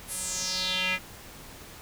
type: tone with band-pass filter sweep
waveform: square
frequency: 185 Hz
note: F#3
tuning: in tune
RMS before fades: -30 dBFS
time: 0.07-0.99 s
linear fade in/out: 50 ms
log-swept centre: 11000 to 2200 Hz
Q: 3.9
effects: pink hiss -46 dBFS RMS until 1.81 s